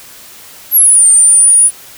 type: linear two-way sweep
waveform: sine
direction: down then up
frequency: 11840 to 8870 to 9800 Hz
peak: -3 dBFS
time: 0.71-1.71 s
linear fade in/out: 50 ms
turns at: 1.06 s
effects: white hiss -35 dBFS RMS until 1.97 s